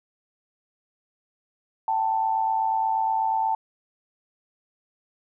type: tone pair together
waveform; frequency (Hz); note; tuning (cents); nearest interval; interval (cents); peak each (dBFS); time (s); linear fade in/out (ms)
sine; 775 / 883.3; G5 / A5; -20 / +6; major second; 226; -27 / -22; 1.88-3.55; 2
effects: none